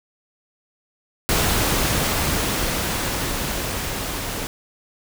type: noise with level ramp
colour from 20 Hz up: pink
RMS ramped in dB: -19 to -28 dBFS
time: 1.29-4.47 s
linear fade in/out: 0 ms
effects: none